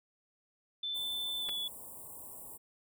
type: tone with pitch glide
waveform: sine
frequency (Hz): 3528 to 3434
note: A7 to A7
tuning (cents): +4 to -43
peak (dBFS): -34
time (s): 0.83-1.68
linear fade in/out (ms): 5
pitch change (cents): -47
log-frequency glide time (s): 1.4-1.49
type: band-stop noise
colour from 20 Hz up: white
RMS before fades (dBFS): -48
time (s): 0.94-2.58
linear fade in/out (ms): 20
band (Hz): 1100 to 7700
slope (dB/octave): 96
type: clicks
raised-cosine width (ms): 0.3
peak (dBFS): -28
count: 2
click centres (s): 1.488 / 1.493
effects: none